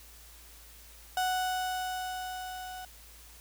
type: tone with level ramp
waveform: 35% pulse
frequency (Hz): 740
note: F#5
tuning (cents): 0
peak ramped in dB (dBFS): -25 to -39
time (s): 1.17-2.85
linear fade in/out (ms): 2
effects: added 56 Hz sine -54 dBFS peak until 3.4 s + white hiss -54 dBFS RMS until 3.4 s

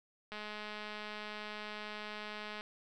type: click train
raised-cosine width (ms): 0.3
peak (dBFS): -28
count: 484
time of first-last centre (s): 0.32-2.609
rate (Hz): 211
effects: none

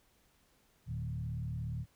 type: tone with frequency modulation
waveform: sine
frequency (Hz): 118.3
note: A#2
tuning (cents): +26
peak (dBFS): -35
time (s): 0.86-1.86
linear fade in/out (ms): 50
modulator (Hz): 37.1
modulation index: 1.1
effects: pink hiss -70 dBFS RMS until 1.95 s

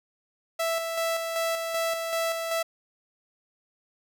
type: tone with tremolo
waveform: sawtooth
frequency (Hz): 660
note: E5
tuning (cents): +2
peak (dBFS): -21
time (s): 0.59-2.63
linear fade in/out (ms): 10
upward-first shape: square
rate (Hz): 2.6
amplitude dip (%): 40
effects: none

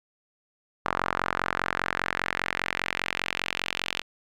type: tone with band-pass filter sweep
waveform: sawtooth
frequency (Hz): 45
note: F#1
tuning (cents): -47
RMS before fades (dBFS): -30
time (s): 0.85-4.02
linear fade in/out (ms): 10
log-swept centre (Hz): 1200 to 3000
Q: 2
effects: none

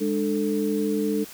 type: tone cluster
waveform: sine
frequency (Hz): 206 / 298 / 441.3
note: G#3 / D4 / A4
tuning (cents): -14 / +25 / +5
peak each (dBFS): -26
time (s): 0-1.25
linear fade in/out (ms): 20
effects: white hiss -43 dBFS RMS until 1.33 s

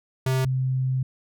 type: tone pair in turn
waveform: square / sine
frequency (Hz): 130.81 / 130.24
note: C3 / C3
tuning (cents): 0 / -8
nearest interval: unison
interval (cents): 8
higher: first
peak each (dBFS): -21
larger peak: neither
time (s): 0.26-0.45 / 0.45-1.03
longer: second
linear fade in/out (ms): 5
effects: none

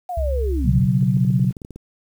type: linear sweep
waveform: sine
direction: down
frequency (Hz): 740 to 51.91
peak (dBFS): -24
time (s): 0.09-0.87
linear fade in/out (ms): 5
type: tone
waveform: sine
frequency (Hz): 67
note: C2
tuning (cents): +42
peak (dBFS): -19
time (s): 0.17-0.8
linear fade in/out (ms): 5
type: chord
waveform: sine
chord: B suspended second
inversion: none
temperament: equal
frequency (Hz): 123.47 / 138.59 / 185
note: B2 / C#3 / F#3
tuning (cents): 0 / 0 / 0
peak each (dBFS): -19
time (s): 0.63-1.53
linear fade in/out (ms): 50
type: clicks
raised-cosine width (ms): 3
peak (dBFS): -23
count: 12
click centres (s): 1.028 / 1.17 / 1.249 / 1.304 / 1.397 / 1.445 / 1.508 / 1.568 / 1.618 / 1.649 / 1.707 / 1.76
effects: 8-bit

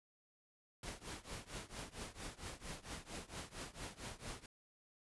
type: noise with tremolo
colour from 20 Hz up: pink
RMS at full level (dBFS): -45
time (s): 0.83-4.46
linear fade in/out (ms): 2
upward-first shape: triangle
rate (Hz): 4.4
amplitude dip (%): 95
effects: resampled to 24000 Hz

